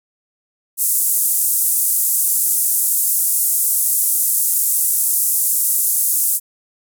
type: band-pass noise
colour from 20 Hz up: white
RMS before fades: -17 dBFS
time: 0.77-6.4 s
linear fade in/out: 50 ms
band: 8400 to 14000 Hz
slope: 24 dB/octave
effects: none